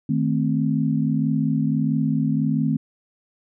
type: chord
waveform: sine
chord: A diminished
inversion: second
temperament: equal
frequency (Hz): 155.56 / 220 / 261.6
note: Eb3 / A3 / C4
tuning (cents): 0 / 0 / 0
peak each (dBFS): -22 / -23 / -23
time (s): 0.09-2.77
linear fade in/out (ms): 5
effects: none